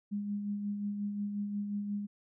sine tone with tremolo, 204.5 Hz, G#3, 26 cents flat, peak -31 dBFS, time 0.11-2.07 s, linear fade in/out 20 ms, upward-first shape sine, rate 5.6 Hz, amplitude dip 40%, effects none

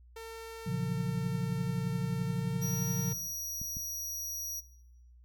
sawtooth tone with pitch glide, 452.4 to 458.2 Hz, A4 to A#4, +48 to -30 cents, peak -38 dBFS, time 0.16-3.13 s, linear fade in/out 5 ms, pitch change +22 cents, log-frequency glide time 2.24-2.91 s
sine chord, Gb major seventh, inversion first, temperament just, 115.62 / 138.75 / 173.43 / 185 Hz, Bb2 / Db3 / F3 / Gb3, -14 / +2 / -12 / 0 cents, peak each -38 / -34 / -35 / -39 dBFS, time 0.66-3.14 s, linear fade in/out 10 ms
sawtooth tone, 5770 Hz, F#8, 44 cents flat, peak -33 dBFS, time 2.61-4.61 s, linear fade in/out 20 ms
clicks, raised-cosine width 5 ms, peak -31 dBFS, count 2, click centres 3.616 / 3.769 s
effects noise-tail reverb RT60 0.8 s tail -17 dB re dry + added 60 Hz sine -54 dBFS peak until 5.24 s

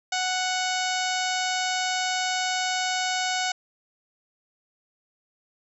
harmonic tone, 740 Hz, F#5, in tune, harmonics 1 / 2 / 3 / 4 / 5 / 6 / 7 / 8 / 9 / 10, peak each -28 / -31 / -33 / -34 / -35 / -36 / -36 / -37 / -38 / -38 dBFS, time 0.12-3.52 s, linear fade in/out 5 ms, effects none

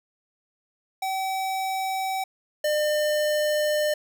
square tone pair in turn, 765 / 602.3 Hz, G5 / D5, -42 / +44 cents, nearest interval major third, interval 414 cents, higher first, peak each -26 / -22 dBFS, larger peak second, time 1.02-2.24 / 2.64-3.94 s, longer second, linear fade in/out 5 ms, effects none

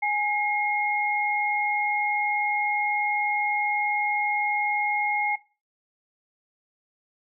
sine tone pair together, 830.6 / 2146 Hz, G#5 / C7, 0 / +43 cents, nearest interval octave + major third, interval 1643 cents, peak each -25 dBFS, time 0.02-5.36 s, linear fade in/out 10 ms, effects noise-tail reverb RT60 0.3 s tail -17 dB re dry

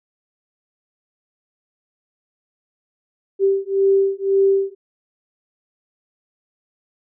sine beating tone pair, 390 / 391.9 Hz, G4 / G4, -9 / 0 cents, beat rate 1.9 Hz, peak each -17 / -17 dBFS, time 3.39-4.75 s, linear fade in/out 50 ms, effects none

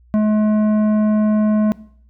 sine tone with tanh clipping, 213.2 Hz, G#3, 46 cents sharp, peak -14 dBFS, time 0.14-1.72 s, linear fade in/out 0 ms, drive 11 dB, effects noise-tail reverb RT60 0.6 s tail -20 dB re dry + added 60 Hz sine -47 dBFS peak until 2.09 s

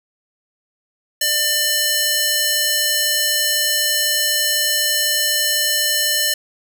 square tone with high-pass filter, 598 Hz, D5, 31 cents sharp, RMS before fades -18 dBFS, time 1.21-6.34 s, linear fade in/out 5 ms, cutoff 2800 Hz, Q 0.57, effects none

